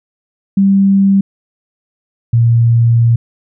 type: tone pair in turn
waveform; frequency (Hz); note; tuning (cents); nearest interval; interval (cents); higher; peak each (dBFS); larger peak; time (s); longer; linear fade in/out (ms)
sine; 196 / 116.8; G3 / A#2; 0 / +4; major sixth; 896; first; -6; neither; 0.57-1.21 / 2.33-3.16; second; 5
effects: none